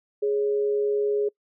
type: tone pair together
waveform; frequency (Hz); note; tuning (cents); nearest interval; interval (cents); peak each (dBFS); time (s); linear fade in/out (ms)
sine; 415.3 / 554.4; G#4 / C#5; 0 / 0; perfect fourth; 500; -21 / -33; 0.22-1.29; 10
effects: noise-tail reverb RT60 0.1 s tail -25 dB re dry